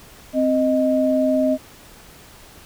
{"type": "tone pair together", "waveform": "sine", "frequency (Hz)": [261.4, 622.3], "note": ["C4", "D#5"], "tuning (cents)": [-1, 0], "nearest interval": "octave + minor third", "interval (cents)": 1501, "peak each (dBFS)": -18, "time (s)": [0.33, 1.58], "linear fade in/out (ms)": 50, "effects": ["pink hiss -45 dBFS RMS until 2.65 s"]}